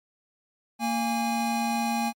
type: tone pair together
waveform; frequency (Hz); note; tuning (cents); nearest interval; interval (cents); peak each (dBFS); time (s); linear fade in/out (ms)
square; 230.7 / 822.1; A#3 / G#5; -18 / -18; octave + minor seventh; 2200; -28; 0.79-2.13; 50
effects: MP3 64 kbps